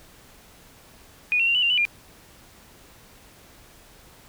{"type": "tone with pitch steps", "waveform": "sine", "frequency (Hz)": [2463, 2725, 2770, 2965, 2781, 2970, 2403], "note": ["D#7", "F7", "F7", "F#7", "F7", "F#7", "D7"], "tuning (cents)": [-18, -43, -15, 3, -8, 6, 39], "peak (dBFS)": -18, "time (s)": [1.32, 1.852], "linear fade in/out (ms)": 0, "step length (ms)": 76, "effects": ["pink hiss -51 dBFS RMS until 4.28 s"]}